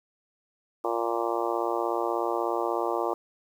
harmonic tone, 116.54 Hz, A#2, in tune, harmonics 3 / 4 / 5 / 6 / 7 / 8 / 9 / 10, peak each -31 / -32 / -33 / -34 / -34 / -35 / -36 / -36 dBFS, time 0.84-3.14 s, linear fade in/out 5 ms, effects 9-bit

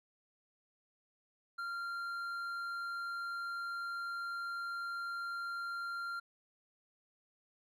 sine tone with hard clipping, 1386 Hz, F6, 14 cents flat, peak -39 dBFS, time 1.58-6.2 s, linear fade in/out 10 ms, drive 5 dB, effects none

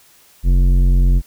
sine tone with tanh clipping, 44.91 Hz, F1, 49 cents sharp, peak -11 dBFS, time 0.43-1.22 s, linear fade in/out 50 ms, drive 12 dB, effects white hiss -50 dBFS RMS until 1.26 s

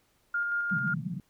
sine tone with tremolo, 1411 Hz, F6, 17 cents sharp, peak -26 dBFS, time 0.34-0.94 s, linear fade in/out 5 ms, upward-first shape square, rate 5.6 Hz, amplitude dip 25%
white band-pass noise, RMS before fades -34 dBFS, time 0.71-1.2 s, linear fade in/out 2 ms, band 140 to 190 Hz, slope 48 dB/octave
effects pink hiss -69 dBFS RMS until 1.29 s

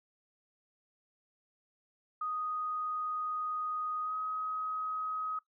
sine tone with pitch glide, 1244.5 to 1264.8 Hz, D#6 to D#6, 0 to +28 cents, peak -33 dBFS, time 2.21-5.39 s, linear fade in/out 5 ms, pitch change +28 cents, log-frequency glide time 4.03-4.14 s, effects noise-tail reverb RT60 0.1 s tail -17 dB re dry

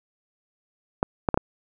clicks, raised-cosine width 1 ms, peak -6 dBFS, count 4, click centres 1.029 / 1.288 / 1.343 / 1.375 s, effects none

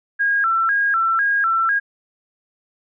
sine tone with vibrato, 1480 Hz, F#6, in tune, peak -15 dBFS, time 0.19-1.8 s, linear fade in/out 20 ms, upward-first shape square, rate 2 Hz, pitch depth 170 cents each way, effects none

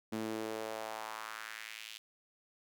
sawtooth tone with high-pass filter sweep, 110 Hz, A2, in tune, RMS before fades -42 dBFS, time 0.12-1.98 s, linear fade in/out 10 ms, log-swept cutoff 240 to 3200 Hz, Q 2.2, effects none

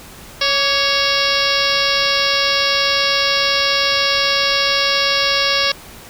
harmonic tone with a mistuned harmonic, 554.4 Hz, C#5, in tune, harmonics 1 / 2 / 3 / 4 / 5 / 6 / 7 / 8 / 9 / 10, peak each -23 / -23 / -23 / -23 / -23 / -23 / -23 / -23 / -23 / -23 dBFS, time 0.41-5.72 s, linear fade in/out 5 ms, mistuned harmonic 2, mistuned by +55 cents, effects pink hiss -38 dBFS RMS until 6.09 s

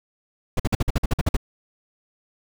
brown noise bursts, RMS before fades -18 dBFS, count 11, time 0.57-1.367 s, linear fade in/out 5 ms, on 27 ms, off 50 ms, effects none

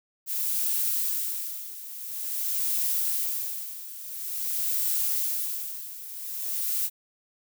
violet noise with tremolo, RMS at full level -26 dBFS, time 0.26-6.9 s, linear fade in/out 50 ms, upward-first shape sine, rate 0.48 Hz, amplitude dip 80%, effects none

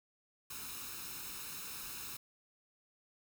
white noise with comb filter, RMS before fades -45 dBFS, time 0.5-2.17 s, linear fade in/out 5 ms, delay 0.76 ms, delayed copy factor +0.65, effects none

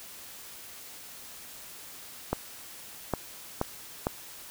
clicks, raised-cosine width 1 ms, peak -12 dBFS, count 4, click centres 2.33 / 3.137 / 3.614 / 4.069 s, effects white hiss -46 dBFS RMS until 4.5 s

